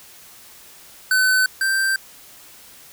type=tone pair in turn; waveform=square; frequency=1516 / 1566.7 Hz; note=F#6 / G6; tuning=+42 / -1 cents; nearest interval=minor second; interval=57 cents; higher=second; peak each=-15 / -18 dBFS; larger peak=first; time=1.11-1.46 / 1.61-1.96 s; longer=neither; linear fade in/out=2 ms; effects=white hiss -45 dBFS RMS until 2.92 s